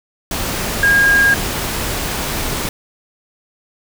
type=tone in noise; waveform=sine; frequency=1625 Hz; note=G#6; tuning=38 cents flat; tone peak=-9 dBFS; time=0.83-1.34 s; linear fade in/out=2 ms; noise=pink; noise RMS=-21 dBFS; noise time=0.31-2.69 s; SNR=+9 dB; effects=none